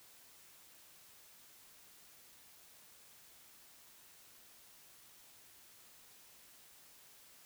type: silence
effects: white hiss -61 dBFS RMS until 7.45 s